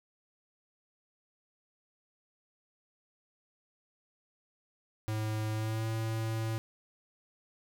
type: tone with pitch glide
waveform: square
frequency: 108.5 to 111.81 Hz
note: A2 to A2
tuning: -24 to +28 cents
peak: -32 dBFS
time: 5.08-6.58 s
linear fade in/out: 0 ms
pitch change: +52 cents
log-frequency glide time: 5.53-5.87 s
effects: none